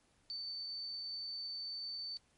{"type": "tone", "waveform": "sine", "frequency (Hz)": 4541, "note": "C#8", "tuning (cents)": 41, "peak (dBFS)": -40, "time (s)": [0.3, 2.17], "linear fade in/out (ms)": 0, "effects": ["pink hiss -72 dBFS RMS until 2.37 s", "MP3 48 kbps"]}